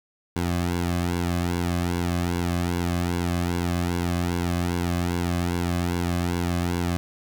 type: tone with flanger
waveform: sawtooth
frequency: 87.31 Hz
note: F2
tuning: in tune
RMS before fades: -25 dBFS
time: 0.36-6.97 s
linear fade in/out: 0 ms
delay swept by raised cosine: 1.6 to 2.17 ms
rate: 2.5 Hz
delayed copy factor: -0.85
effects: none